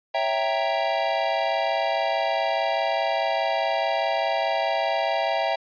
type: chord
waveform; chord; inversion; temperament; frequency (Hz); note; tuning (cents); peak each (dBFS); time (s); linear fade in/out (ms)
square; C# diminished seventh; none; equal; 554.4 / 659.3 / 784 / 932.3; C#5 / E5 / G5 / Bb5; 0 / 0 / 0 / 0; -31 / -26 / -27 / -31; 0.14-5.56; 10
effects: resampled to 11025 Hz